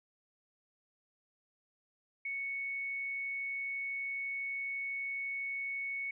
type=tone; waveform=sine; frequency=2217 Hz; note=C#7; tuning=in tune; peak=-35 dBFS; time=2.25-6.11 s; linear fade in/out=5 ms; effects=none